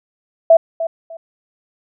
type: tone with echo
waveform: sine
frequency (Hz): 659.3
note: E5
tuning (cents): 0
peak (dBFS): -4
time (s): 0.5-0.57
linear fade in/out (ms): 5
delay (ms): 300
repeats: 2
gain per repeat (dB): -13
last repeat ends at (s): 1.17
effects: none